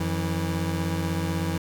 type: tone pair together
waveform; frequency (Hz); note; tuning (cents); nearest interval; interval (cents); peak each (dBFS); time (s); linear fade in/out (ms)
25% pulse; 89.6 / 163; F2 / E3; +45 / -19; minor seventh; 1036; -24; 0-1.58; 5
effects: none